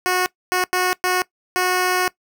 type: tone bursts at uneven times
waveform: 10% pulse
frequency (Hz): 365.4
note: F#4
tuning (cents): -22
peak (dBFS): -9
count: 5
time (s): 0.06-0.26 / 0.52-0.64 / 0.73-0.93 / 1.04-1.22 / 1.56-2.08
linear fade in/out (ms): 0
effects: noise-tail reverb RT60 0.1 s tail -20 dB re dry